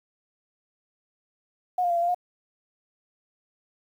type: tone with pitch steps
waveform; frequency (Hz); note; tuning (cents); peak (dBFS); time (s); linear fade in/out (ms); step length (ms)
sine; 726 / 703 / 688 / 683 / 695 / 715; F#5 / F5 / F5 / F5 / F5 / F5; -33 / +11 / -26 / -39 / -9 / +41; -21; 1.78-2.146; 5; 61
effects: 9-bit